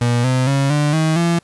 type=tone with pitch steps; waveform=35% pulse; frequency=120 / 128.61 / 137.84 / 147.74 / 158.34 / 169.71 Hz; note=B2 / C3 / C#3 / D3 / D#3 / F3; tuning=-49 / -29 / -9 / +11 / +31 / -49 cents; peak=-12 dBFS; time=0.01-1.39 s; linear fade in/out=5 ms; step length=230 ms; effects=pink hiss -55 dBFS RMS until 1.43 s + resampled to 24000 Hz